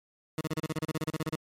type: tone bursts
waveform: 20% pulse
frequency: 157.2 Hz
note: D#3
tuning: 18 cents sharp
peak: -24 dBFS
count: 16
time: 0.38-1.355 s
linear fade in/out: 2 ms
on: 30 ms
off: 33 ms
effects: MP3 64 kbps